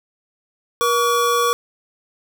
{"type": "tone pair together", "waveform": "square", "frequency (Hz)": [477.6, 1136], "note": ["A#4", "C#6"], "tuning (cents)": [42, 42], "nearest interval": "octave + minor third", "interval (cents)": 1500, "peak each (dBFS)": [-20, -18], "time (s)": [0.81, 1.53], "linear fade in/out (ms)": 0, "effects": []}